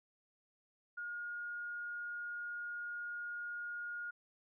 sine tone, 1429 Hz, F6, 39 cents sharp, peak -40 dBFS, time 0.97-4.11 s, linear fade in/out 10 ms, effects none

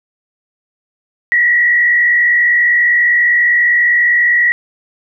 sine tone with frequency modulation, 1925 Hz, B6, 45 cents flat, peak -8 dBFS, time 1.32-4.52 s, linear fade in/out 0 ms, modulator 55 Hz, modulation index 0.83, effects none

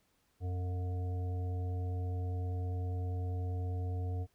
harmonic tone, 90.5 Hz, F#2, 38 cents flat, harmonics 1 / 3 / 5 / 7 / 8, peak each -33 / -49 / -48 / -59 / -51 dBFS, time 0.4-4.27 s, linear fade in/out 50 ms, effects pink hiss -74 dBFS RMS until 4.34 s

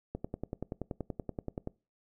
click train, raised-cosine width 2 ms, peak -22 dBFS, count 17, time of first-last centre 0.15-1.674 s, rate 10.5 Hz, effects noise-tail reverb RT60 0.3 s tail -23 dB re dry

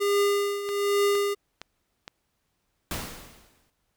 square tone with tremolo, 404.5 Hz, G#4, 46 cents flat, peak -20 dBFS, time 0-1.35 s, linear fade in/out 20 ms, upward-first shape triangle, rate 1.2 Hz, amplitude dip 75%
click train, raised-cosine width 0.2 ms, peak -20 dBFS, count 4, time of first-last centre 0.69-2.079 s, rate 2.16 Hz
pink noise with exponential decay, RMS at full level -30 dBFS, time 2.91-3.7 s, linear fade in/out 1 ms, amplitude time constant 170 ms
effects pink hiss -75 dBFS RMS until 3.96 s

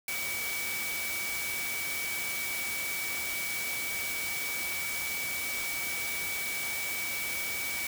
sine tone in noise, 2276 Hz, C#7, 45 cents sharp, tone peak -34 dBFS, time 0.08-7.87 s, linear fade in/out 2 ms, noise white, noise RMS -36 dBFS, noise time 0.08-7.87 s, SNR -1 dB, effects none

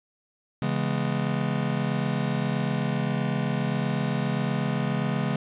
square chord, C# minor seventh, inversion none, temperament just, 138.59 / 166.31 / 207.9 / 249.5 Hz, C#3 / E3 / G#3 / B3, 0 / +16 / +2 / +18 cents, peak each -29 / -31 / -30 / -34 dBFS, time 0.62-5.36 s, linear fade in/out 2 ms, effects resampled to 8000 Hz + 10-bit

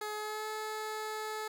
15% pulse tone with pitch glide, 423.7 to 431.9 Hz, G#4 to A4, +35 to -32 cents, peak -30 dBFS, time 0.01-1.48 s, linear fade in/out 5 ms, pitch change +33 cents, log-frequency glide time 0.15-0.47 s, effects none

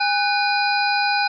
harmonic tone with a mistuned harmonic, 817 Hz, G#5, 29 cents flat, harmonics 1 / 2 / 3 / 5 / 6, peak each -20 / -23 / -25 / -27 / -28 dBFS, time 0-1.28 s, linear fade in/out 10 ms, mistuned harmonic 2, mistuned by -150 cents, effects none

